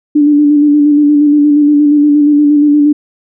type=tone with vibrato; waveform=sine; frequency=293.7 Hz; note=D4; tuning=in tune; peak=-4 dBFS; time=0.15-2.93 s; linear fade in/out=10 ms; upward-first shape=square; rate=8.5 Hz; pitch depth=24 cents each way; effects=none